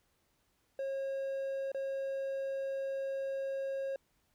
triangle tone with dropouts, 542 Hz, C#5, 39 cents flat, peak -32 dBFS, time 0.79-3.96 s, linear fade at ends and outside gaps 2 ms, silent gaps 1.718-1.746 s, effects pink hiss -75 dBFS RMS until 4.34 s

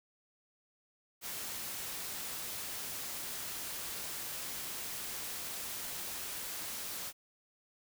white noise, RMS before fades -41 dBFS, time 1.21-7.13 s, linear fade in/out 50 ms, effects none

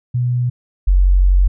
sine tone pair in turn, 123.2 / 46.15 Hz, B2 / F#1, -4 / -4 cents, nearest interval octave + perfect fourth, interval 1700 cents, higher first, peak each -14 / -8 dBFS, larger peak second, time 0.14-0.5 / 0.87-1.48 s, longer second, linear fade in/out 10 ms, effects none

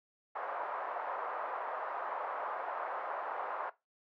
white band-pass noise, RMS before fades -39 dBFS, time 0.35-3.7 s, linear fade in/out 10 ms, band 570 to 1200 Hz, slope 24 dB/octave, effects noise-tail reverb RT60 0.2 s tail -17 dB re dry

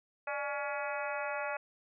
harmonic tone with a mistuned harmonic, 281.6 Hz, C#4, 27 cents sharp, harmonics 2 / 3 / 4 / 5 / 6 / 7 / 8 / 9, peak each -38 / -40 / -44 / -41 / -45 / -46 / -48 / -44 dBFS, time 0.27-1.57 s, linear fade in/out 5 ms, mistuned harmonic 2, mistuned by +87 cents, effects none

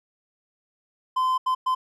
triangle tone bursts at uneven times, 1029 Hz, C6, 29 cents flat, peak -18 dBFS, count 3, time 1.16-1.38 / 1.46-1.55 / 1.66-1.75 s, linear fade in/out 10 ms, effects none

